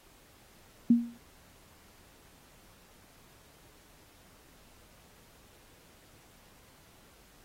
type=tone with exponential decay; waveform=sine; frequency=235.9 Hz; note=A#3; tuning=21 cents sharp; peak=-15 dBFS; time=0.9-1.18 s; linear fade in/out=5 ms; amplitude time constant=59 ms; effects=pink hiss -60 dBFS RMS until 7.44 s + AAC 48 kbps